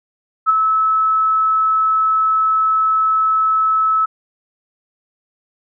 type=tone with ADSR envelope; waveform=sine; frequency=1300 Hz; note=E6; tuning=24 cents flat; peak=-7 dBFS; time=0.46-4.06 s; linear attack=34 ms; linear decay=17 ms; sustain=-5 dB; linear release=14 ms; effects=none